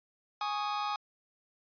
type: chord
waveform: 45% pulse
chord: Ab suspended fourth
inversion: none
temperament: just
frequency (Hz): 830.6 / 1107.5 / 1245.9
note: Ab5 / Db6 / Eb6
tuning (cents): 0 / -2 / +2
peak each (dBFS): -34 / -39 / -36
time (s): 0.41-0.96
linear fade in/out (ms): 2
effects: resampled to 11025 Hz